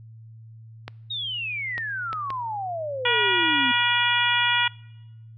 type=clicks; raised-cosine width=0.3 ms; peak=-17 dBFS; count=4; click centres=0.88 / 1.78 / 2.13 / 2.304 s
type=exponential sweep; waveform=sine; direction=down; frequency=3800 to 246.9 Hz; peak=-27 dBFS; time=1.1-3.72 s; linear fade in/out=10 ms
type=harmonic tone; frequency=480.9 Hz; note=B4; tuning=46 cents flat; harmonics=2 / 3 / 4 / 5 / 6 / 7; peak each=-26 / -26 / -26 / -26 / -26 / -26 dBFS; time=3.05-4.68 s; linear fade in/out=5 ms
effects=noise-tail reverb RT60 1.0 s tail -24 dB re dry + added 112 Hz sine -42 dBFS peak until 5.37 s